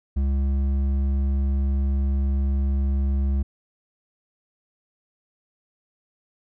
sine tone with hard clipping, 68.2 Hz, C#2, 28 cents flat, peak -21 dBFS, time 0.16-3.43 s, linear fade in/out 10 ms, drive 7 dB, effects none

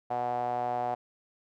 sawtooth tone with band-pass filter, 122.2 Hz, B2, 18 cents flat, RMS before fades -31 dBFS, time 0.1-0.95 s, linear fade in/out 10 ms, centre 740 Hz, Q 6.6, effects none

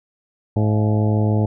harmonic tone with a mistuned harmonic, 106.8 Hz, G#2, 49 cents sharp, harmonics 1 / 2 / 3 / 4 / 5 / 6 / 7 / 8, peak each -16 / -22 / -26 / -28 / -30 / -32 / -33 / -34 dBFS, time 0.56-1.46 s, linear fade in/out 5 ms, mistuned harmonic 7, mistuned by -87 cents, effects none

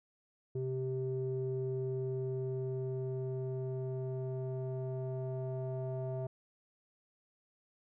square tone with low-pass filter sweep, 130 Hz, C3, 11 cents flat, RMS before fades -37 dBFS, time 0.55-6.27 s, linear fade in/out 5 ms, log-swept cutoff 370 to 620 Hz, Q 3.7, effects none

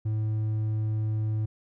sine tone with hard clipping, 108.3 Hz, A2, 27 cents flat, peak -26 dBFS, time 0.05-1.46 s, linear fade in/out 10 ms, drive 3 dB, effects none

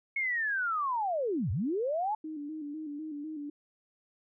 sine linear two-way sweep, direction down then up, 2200 to 79.1 to 882 Hz, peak -28 dBFS, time 0.16-2.15 s, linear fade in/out 5 ms, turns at 1.51 s
sine tone with vibrato, 301.3 Hz, D4, 44 cents sharp, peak -36 dBFS, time 2.24-3.5 s, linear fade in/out 5 ms, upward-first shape square, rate 4 Hz, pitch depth 64 cents each way
effects none

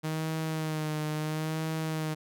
sawtooth tone with vibrato, 156.1 Hz, D#3, 6 cents sharp, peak -26 dBFS, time 0.03-2.15 s, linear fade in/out 20 ms, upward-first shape sine, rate 0.74 Hz, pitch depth 35 cents each way, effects none

